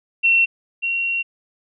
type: tone pair in turn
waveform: sine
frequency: 2716 / 2741 Hz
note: F7 / F7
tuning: -49 / -33 cents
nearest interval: unison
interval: 16 cents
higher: second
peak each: -12 / -19 dBFS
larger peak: first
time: 0.23-0.46 / 0.82-1.23 s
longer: second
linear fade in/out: 20 ms
effects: none